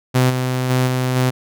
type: tone with level steps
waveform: sawtooth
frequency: 127.7 Hz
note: C3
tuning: 42 cents flat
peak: -8 / -14 / -10 / -13 / -10 dBFS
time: 0.14-1.31 s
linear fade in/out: 20 ms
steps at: 0.29 / 0.69 / 0.86 / 1.15 s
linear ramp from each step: 20 ms
effects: none